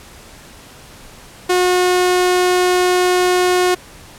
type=tone; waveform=sawtooth; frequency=362 Hz; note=F#4; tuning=38 cents flat; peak=-8 dBFS; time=1.49-3.75 s; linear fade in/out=10 ms; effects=pink hiss -40 dBFS RMS until 4.18 s + low-pass 12000 Hz 12 dB/octave